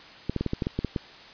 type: clicks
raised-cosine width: 3 ms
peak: -13 dBFS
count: 10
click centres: 0.296 / 0.363 / 0.41 / 0.463 / 0.534 / 0.622 / 0.669 / 0.79 / 0.847 / 0.962 s
effects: white hiss -47 dBFS RMS until 1.33 s + resampled to 11025 Hz